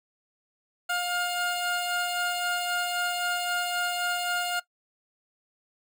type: tone pair together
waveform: 25% pulse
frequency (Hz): 709.4 / 1415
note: F5 / F6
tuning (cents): +27 / +22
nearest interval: octave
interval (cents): 1195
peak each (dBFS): -26 / -26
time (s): 0.89-4.6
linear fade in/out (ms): 10
effects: noise-tail reverb RT60 0.1 s tail -18 dB re dry